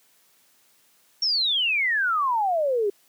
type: exponential sweep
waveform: sine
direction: down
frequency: 5600 to 390 Hz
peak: -20 dBFS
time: 1.22-2.9 s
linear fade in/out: 5 ms
effects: white hiss -61 dBFS RMS until 3.08 s + high-pass 150 Hz 12 dB/octave